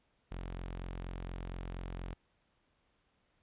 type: tone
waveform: sawtooth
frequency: 44.25 Hz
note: F1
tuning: 23 cents sharp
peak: -36 dBFS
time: 0.31-2.14 s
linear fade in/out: 10 ms
effects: pink hiss -75 dBFS RMS until 3.42 s + resampled to 8000 Hz